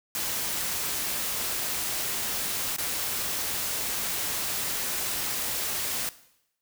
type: noise with dropouts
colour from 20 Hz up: white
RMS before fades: -30 dBFS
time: 0.15-6.09 s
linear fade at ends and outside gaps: 0 ms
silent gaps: 2.763-2.784 s
effects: noise-tail reverb RT60 0.8 s tail -17 dB re dry